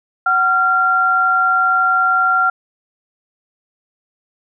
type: tone pair together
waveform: sine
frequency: 748.2 / 1381 Hz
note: F#5 / F6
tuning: +19 / -20 cents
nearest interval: major seventh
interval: 1061 cents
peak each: -19 / -12 dBFS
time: 0.26-2.5 s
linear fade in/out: 5 ms
effects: none